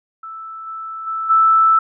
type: tone with level steps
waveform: sine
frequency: 1318.5 Hz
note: E6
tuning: in tune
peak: -29 / -26 / -20 / -9 dBFS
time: 0.23-1.79 s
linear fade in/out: 5 ms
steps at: 0.66 / 1.06 / 1.29 s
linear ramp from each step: 20 ms
effects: none